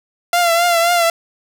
sawtooth tone with vibrato, 686 Hz, F5, 31 cents flat, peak -8 dBFS, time 0.33-1.1 s, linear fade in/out 2 ms, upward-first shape triangle, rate 3.8 Hz, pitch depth 57 cents each way, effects none

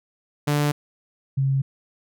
sawtooth / sine tone pair in turn, 146.83 / 135.59 Hz, D3 / C#3, 0 / -38 cents, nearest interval minor second, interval 138 cents, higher first, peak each -15 / -18 dBFS, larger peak first, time 0.47-0.72 / 1.37-1.62 s, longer neither, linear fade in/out 10 ms, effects none

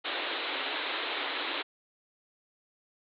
white band-pass noise, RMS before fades -34 dBFS, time 0.04-1.63 s, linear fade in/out 20 ms, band 270 to 4000 Hz, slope 96 dB/octave, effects none

